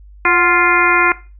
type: harmonic tone with a mistuned harmonic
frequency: 349.2 Hz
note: F4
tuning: in tune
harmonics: 1 / 2 / 3 / 4 / 5 / 6 / 7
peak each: -19 / -22 / -16 / -16 / -20 / -16 / -17 dBFS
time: 0.25-1.12 s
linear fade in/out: 2 ms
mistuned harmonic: 2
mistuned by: +87 cents
effects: noise-tail reverb RT60 0.3 s tail -17 dB re dry + added 50 Hz sine -37 dBFS peak until 1.39 s